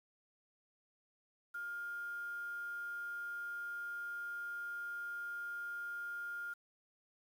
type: tone with quantisation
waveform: sine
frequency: 1410 Hz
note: F6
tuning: 16 cents sharp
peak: -40 dBFS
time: 1.54-6.54 s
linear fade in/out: 10 ms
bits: 10
effects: none